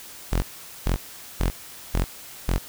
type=tone bursts; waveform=sawtooth; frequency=43.65 Hz; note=F1; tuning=in tune; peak=-16 dBFS; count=5; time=0.32-2.58 s; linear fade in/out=0 ms; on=100 ms; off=440 ms; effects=white hiss -42 dBFS RMS until 2.68 s